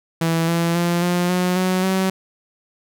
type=tone with pitch steps; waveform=sawtooth; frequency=164.81 / 168.66 / 172.6 / 176.64 / 180.77 / 184.99 / 189.32 Hz; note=E3 / E3 / F3 / F3 / F#3 / F#3 / F#3; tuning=0 / +40 / -20 / +20 / -40 / 0 / +40 cents; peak=-13 dBFS; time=0.21-2.1 s; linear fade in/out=5 ms; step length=270 ms; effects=none